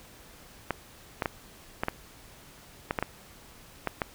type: clicks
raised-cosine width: 0.5 ms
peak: -12 dBFS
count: 10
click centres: 0.707 / 1.222 / 1.258 / 1.835 / 1.884 / 2.909 / 2.988 / 3.026 / 3.873 / 4.018 s
effects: pink hiss -52 dBFS RMS until 4.14 s